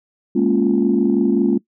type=chord; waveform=sine; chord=Bb minor seventh; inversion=third; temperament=equal; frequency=207.7 / 233.1 / 277.2 / 349.2 Hz; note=Ab3 / Bb3 / Db4 / F4; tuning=0 / 0 / 0 / 0 cents; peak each=-18 dBFS; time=0.35-1.58 s; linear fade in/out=10 ms; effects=noise-tail reverb RT60 0.1 s tail -21 dB re dry + tanh soft clip ceiling -5 dBFS